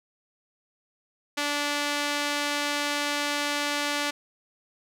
sawtooth tone with band-pass filter, 290.8 Hz, D4, 17 cents flat, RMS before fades -28 dBFS, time 1.37-4.11 s, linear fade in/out 10 ms, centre 3400 Hz, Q 0.55, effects none

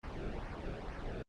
brown noise with flanger, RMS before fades -41 dBFS, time 0.03-1.23 s, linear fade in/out 10 ms, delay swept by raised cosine 0.26 to 1.03 ms, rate 2.2 Hz, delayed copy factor -0.6, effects low-pass 4000 Hz 12 dB/octave + Opus 24 kbps

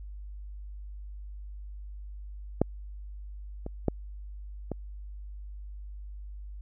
clicks, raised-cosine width 2 ms, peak -8 / -23 / -11 / -18 dBFS, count 4, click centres 2.616 / 3.664 / 3.883 / 4.717 s, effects added 50 Hz sine -39 dBFS peak until 6.61 s

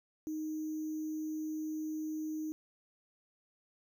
sine tone with sample-and-hold, 311.1 Hz, D#4, in tune, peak -35 dBFS, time 0.27-2.52 s, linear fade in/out 0 ms, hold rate 6300 Hz, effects none

